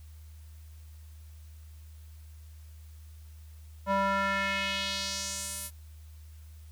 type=tone with band-pass filter sweep; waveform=square; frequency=196 Hz; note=G3; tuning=in tune; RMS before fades=-31 dBFS; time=3.86-5.71 s; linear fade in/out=50 ms; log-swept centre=860 to 12000 Hz; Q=1.9; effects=added 77 Hz sine -46 dBFS peak until 6.71 s + white hiss -63 dBFS RMS until 6.71 s